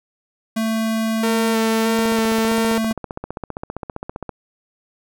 square tone, 222.6 Hz, A3, 20 cents sharp, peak -19 dBFS, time 0.56-2.93 s, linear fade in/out 10 ms
sawtooth tone with vibrato, 452.2 Hz, A4, 47 cents sharp, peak -16 dBFS, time 1.23-2.78 s, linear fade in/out 5 ms, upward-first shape square, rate 1.6 Hz, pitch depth 16 cents each way
click train, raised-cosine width 1 ms, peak -14 dBFS, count 36, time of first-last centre 1.99-4.293 s, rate 15.2 Hz
effects none

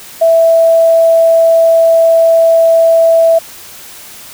sine tone, 659.3 Hz, E5, in tune, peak -4 dBFS, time 0.21-3.39 s, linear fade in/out 10 ms, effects white hiss -32 dBFS RMS until 4.33 s

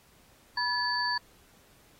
sine tone cluster, 976 / 1715 / 4558 Hz, B5 / A6 / C#8, -21 / -45 / +47 cents, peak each -31 dBFS, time 0.57-1.18 s, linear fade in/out 5 ms, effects pink hiss -61 dBFS RMS until 1.99 s + AAC 48 kbps

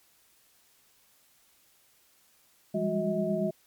sine tone cluster, 169.4 / 195.8 / 204.4 / 365.6 / 638 Hz, E3 / G3 / G#3 / F#4 / D#5, +48 / -2 / -27 / -21 / +43 cents, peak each -35 / -35 / -31 / -33 / -30 dBFS, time 2.74-3.51 s, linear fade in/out 10 ms, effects white hiss -64 dBFS RMS until 3.66 s + MP3 96 kbps

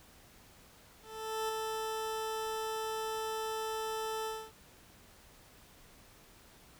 20% pulse tone with ADSR envelope, 440 Hz, A4, in tune, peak -27 dBFS, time 1.02-4.52 s, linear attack 470 ms, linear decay 4 ms, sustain -3 dB, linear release 260 ms, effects pink hiss -59 dBFS RMS until 6.79 s

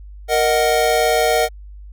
square chord, D# minor, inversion second, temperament equal, 466.2 / 622.3 / 740 Hz, A#4 / D#5 / F#5, 0 / 0 / 0 cents, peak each -19 dBFS, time 0.28-1.49 s, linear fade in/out 50 ms, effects added 50 Hz sine -34 dBFS peak until 1.92 s

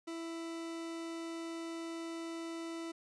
40% pulse tone, 331.1 Hz, E4, 8 cents sharp, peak -39 dBFS, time 0.07-2.92 s, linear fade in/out 10 ms, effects resampled to 22050 Hz + 12-bit

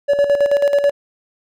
triangle tone with tremolo, 570 Hz, C#5, 48 cents sharp, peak -8 dBFS, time 0.08-0.91 s, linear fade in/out 20 ms, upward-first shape square, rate 9.2 Hz, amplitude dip 60%, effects none

